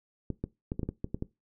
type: clicks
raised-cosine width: 3 ms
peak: -19 dBFS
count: 9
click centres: 0.303 / 0.44 / 0.719 / 0.794 / 0.832 / 0.89 / 1.044 / 1.145 / 1.224 s
effects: noise-tail reverb RT60 0.2 s tail -19 dB re dry